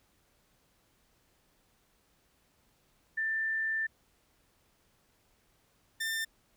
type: tone pair in turn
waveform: sine / sawtooth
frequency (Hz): 1779 / 1793.4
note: A6 / A6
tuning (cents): +19 / +33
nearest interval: unison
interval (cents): 14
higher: second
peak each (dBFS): -29 / -28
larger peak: second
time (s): 3.17-3.87 / 6-6.25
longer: first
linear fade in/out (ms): 10
effects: pink hiss -70 dBFS RMS until 6.56 s